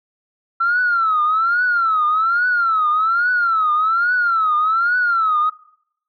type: tone with vibrato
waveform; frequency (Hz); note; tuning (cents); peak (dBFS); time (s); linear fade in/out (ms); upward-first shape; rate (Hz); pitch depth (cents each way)
sine; 1342; E6; +31; -13; 0.6-5.5; 10; triangle; 1.2; 190
effects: noise-tail reverb RT60 0.7 s tail -23 dB re dry + tanh soft clip ceiling -9 dBFS